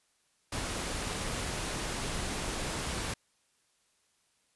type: noise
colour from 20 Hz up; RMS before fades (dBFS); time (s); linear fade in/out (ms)
pink; -35; 0.52-3.14; 5
effects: white hiss -72 dBFS RMS until 4.55 s + resampled to 24000 Hz